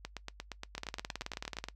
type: two click trains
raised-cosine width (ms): 0.2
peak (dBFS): -22 / -20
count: 15 / 17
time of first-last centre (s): 0.05-1.686 / 0.78-1.64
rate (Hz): 8.56 / 18.6
effects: noise-tail reverb RT60 0.1 s tail -21 dB re dry + added 50 Hz sine -53 dBFS peak until 1.75 s